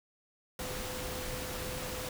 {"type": "tone in noise", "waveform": "sine", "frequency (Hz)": 507, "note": "B4", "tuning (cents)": 45, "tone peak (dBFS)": -43, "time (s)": [0.59, 2.09], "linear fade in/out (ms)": 2, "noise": "pink", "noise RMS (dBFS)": -39, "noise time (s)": [0.59, 2.09], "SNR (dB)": -7, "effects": []}